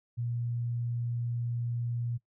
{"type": "tone", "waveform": "sine", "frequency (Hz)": 119.1, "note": "A#2", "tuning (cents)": 38, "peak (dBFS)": -30, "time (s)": [0.17, 2.18], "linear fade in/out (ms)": 20, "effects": ["noise-tail reverb RT60 0.1 s tail -19 dB re dry"]}